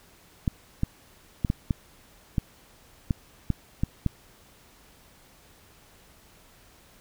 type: clicks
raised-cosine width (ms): 5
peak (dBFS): -11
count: 10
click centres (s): 0.478 / 0.834 / 1.448 / 1.501 / 1.708 / 2.382 / 3.108 / 3.503 / 3.835 / 4.063
effects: pink hiss -56 dBFS RMS until 7 s